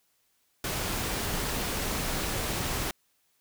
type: noise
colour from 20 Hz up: pink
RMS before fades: -31 dBFS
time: 0.64-2.91 s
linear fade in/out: 2 ms
effects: white hiss -71 dBFS RMS until 3.4 s

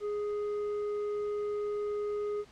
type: tone with tanh clipping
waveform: triangle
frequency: 415.3 Hz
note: G#4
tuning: in tune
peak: -32 dBFS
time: 0-2.45 s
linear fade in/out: 50 ms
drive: 10 dB
effects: pink hiss -58 dBFS RMS until 2.51 s + low-pass 6000 Hz 12 dB/octave

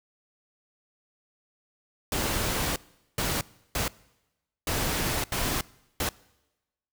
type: noise bursts at uneven times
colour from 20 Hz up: pink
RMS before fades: -28 dBFS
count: 6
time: 2.12-2.76 / 3.18-3.41 / 3.75-3.88 / 4.67-5.24 / 5.32-5.61 / 6-6.09 s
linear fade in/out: 2 ms
effects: noise-tail reverb RT60 1.0 s tail -23 dB re dry

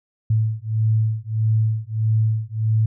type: beating tone pair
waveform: sine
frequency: 109.2 / 110.8 Hz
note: A2 / A2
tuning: -13 / +13 cents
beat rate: 1.6 Hz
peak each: -20 dBFS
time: 0.3-2.86 s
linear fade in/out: 5 ms
effects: none

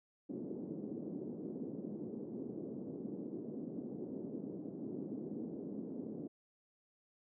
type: band-pass noise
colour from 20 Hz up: pink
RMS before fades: -44 dBFS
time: 0.29-6.28 s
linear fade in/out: 10 ms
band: 200 to 390 Hz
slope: 24 dB/octave
effects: none

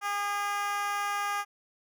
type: tone with high-pass filter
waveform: 10% pulse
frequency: 407.1 Hz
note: G#4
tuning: 35 cents flat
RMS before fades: -31 dBFS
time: 0.01-1.45 s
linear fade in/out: 50 ms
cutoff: 980 Hz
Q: 4.2
effects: none

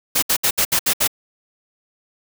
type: noise bursts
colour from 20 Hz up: white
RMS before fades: -17 dBFS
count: 7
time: 0.15-1.077 s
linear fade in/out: 10 ms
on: 75 ms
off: 67 ms
effects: none

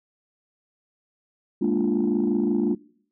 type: chord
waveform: sine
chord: Bb dominant seventh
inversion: third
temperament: equal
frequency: 207.7 / 233.1 / 293.7 / 349.2 Hz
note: Ab3 / Bb3 / D4 / F4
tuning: 0 / 0 / 0 / 0 cents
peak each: -24 dBFS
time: 1.61-2.75 s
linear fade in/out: 10 ms
effects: noise-tail reverb RT60 0.6 s tail -22 dB re dry + tanh soft clip ceiling -14 dBFS

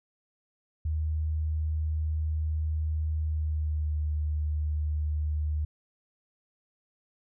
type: tone with pitch glide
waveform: sine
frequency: 77.78 to 75.83 Hz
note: D#2 to D#2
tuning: 0 to -44 cents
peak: -26 dBFS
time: 0.85-5.65 s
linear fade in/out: 5 ms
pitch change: -44 cents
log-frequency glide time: 3.23-3.97 s
effects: none

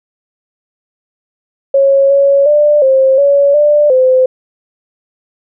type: tone with pitch steps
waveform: sine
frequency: 549 / 557 / 593 / 531 / 564 / 592 / 515 Hz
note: C#5 / C#5 / D5 / C5 / C#5 / D5 / C5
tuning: -17 / +8 / +17 / +25 / +30 / +14 / -28 cents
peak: -5 dBFS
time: 1.74-4.26 s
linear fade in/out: 5 ms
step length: 360 ms
effects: none

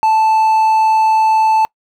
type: tone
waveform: triangle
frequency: 878 Hz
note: A5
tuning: 4 cents flat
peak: -7 dBFS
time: 0.03-1.65 s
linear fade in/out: 0 ms
effects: noise-tail reverb RT60 0.1 s tail -26 dB re dry

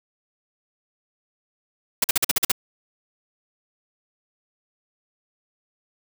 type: noise bursts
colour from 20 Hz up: white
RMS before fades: -18 dBFS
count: 8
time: 2.02-2.518 s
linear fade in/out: 5 ms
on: 22 ms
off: 46 ms
effects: none

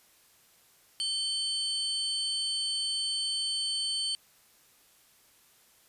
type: tone cluster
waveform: sine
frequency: 3107 / 4479 / 8640 Hz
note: G7 / C#8 / C#9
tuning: -16 / +17 / -45 cents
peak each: -32 / -32 / -37 dBFS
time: 1-4.15 s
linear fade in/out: 0 ms
effects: white hiss -62 dBFS RMS until 5.88 s + resampled to 32000 Hz

